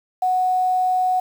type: tone with quantisation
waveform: sine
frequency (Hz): 738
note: F#5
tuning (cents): -5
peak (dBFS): -16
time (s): 0.22-1.2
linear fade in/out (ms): 5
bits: 7
effects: none